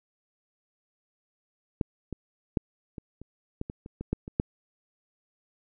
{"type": "clicks", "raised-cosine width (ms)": 3, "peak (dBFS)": [-13, -21, -11, -25, -30, -19, -22, -28, -22, -13, -25, -10], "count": 12, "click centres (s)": [1.812, 2.127, 2.572, 2.982, 3.216, 3.614, 3.699, 3.861, 4.01, 4.13, 4.279, 4.399], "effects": []}